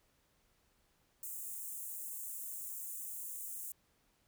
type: high-pass noise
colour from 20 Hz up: white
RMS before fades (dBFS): -44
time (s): 1.23-3.72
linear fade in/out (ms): 2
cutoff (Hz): 7100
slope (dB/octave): 48
effects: pink hiss -74 dBFS RMS until 4.27 s